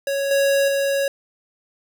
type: tone with level steps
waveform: square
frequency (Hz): 554.4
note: C#5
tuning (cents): 0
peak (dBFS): -21 / -16 / -19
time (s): 0.07-1.08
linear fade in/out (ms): 2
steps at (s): 0.31 / 0.68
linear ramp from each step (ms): 2
effects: none